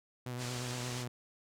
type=tone with vibrato; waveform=sawtooth; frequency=123.6 Hz; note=B2; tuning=2 cents sharp; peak=-34 dBFS; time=0.26-1.08 s; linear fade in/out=5 ms; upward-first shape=triangle; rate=8.6 Hz; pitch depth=34 cents each way
type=low-pass noise; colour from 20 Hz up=white; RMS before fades=-44 dBFS; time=0.37-1.06 s; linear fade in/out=50 ms; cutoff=7700 Hz; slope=24 dB/octave
effects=none